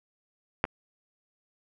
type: clicks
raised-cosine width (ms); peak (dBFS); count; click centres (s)
0.5; -7 / -29; 2; 0.641 / 0.652
effects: none